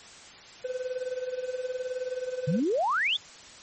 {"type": "tone with tremolo", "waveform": "triangle", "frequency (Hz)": 507, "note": "B4", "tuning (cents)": 45, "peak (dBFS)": -25, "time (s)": [0.64, 2.6], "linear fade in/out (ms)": 10, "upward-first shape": "sine", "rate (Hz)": 19, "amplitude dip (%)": 75}
{"type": "exponential sweep", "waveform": "sine", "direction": "up", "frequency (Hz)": [137.7, 3696], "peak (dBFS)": -23, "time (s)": [2.47, 3.17], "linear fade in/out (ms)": 10}
{"effects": ["white hiss -48 dBFS RMS until 3.62 s", "MP3 32 kbps"]}